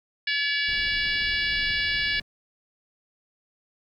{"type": "harmonic tone", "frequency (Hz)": 571, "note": "D5", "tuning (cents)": -49, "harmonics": [3, 4, 5, 6, 7, 8, 9], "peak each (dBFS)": [-27, -29, -31, -33, -34, -35, -36], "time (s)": [0.27, 2.2], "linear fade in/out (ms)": 5}
{"type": "noise", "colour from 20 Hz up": "brown", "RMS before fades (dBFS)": -40, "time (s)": [0.68, 2.22], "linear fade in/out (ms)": 5}
{"effects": []}